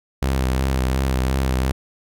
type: tone with vibrato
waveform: sawtooth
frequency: 65.41 Hz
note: C2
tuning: in tune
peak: -14 dBFS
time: 0.22-1.72 s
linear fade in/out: 5 ms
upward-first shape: sine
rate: 2.8 Hz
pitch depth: 42 cents each way
effects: none